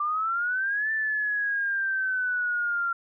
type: exponential two-way sweep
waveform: sine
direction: up then down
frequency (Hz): 1174.7 to 1772 to 1376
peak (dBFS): -24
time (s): 0-2.93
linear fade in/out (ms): 5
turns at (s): 0.91
effects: none